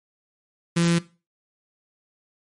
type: tone with notch filter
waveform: sawtooth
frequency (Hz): 169.9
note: F3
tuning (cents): -47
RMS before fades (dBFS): -20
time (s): 0.76-0.99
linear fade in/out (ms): 10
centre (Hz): 720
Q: 0.71
effects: noise-tail reverb RT60 0.3 s tail -17 dB re dry + MP3 48 kbps